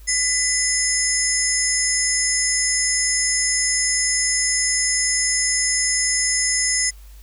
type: tone cluster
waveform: sine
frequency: 1999 / 5170 / 6450 / 7110 / 9760 Hz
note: B6 / E8 / G8 / A8 / D#9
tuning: +20 / -34 / +48 / +17 / -34 cents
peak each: -24 dBFS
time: 0.07-6.91 s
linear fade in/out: 20 ms
effects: added 50 Hz sine -39 dBFS peak until 7.22 s + white hiss -53 dBFS RMS until 7.22 s